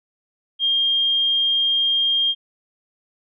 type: tone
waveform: sine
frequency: 3214 Hz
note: G7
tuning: 43 cents sharp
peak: -16 dBFS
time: 0.59-2.35 s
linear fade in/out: 50 ms
effects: none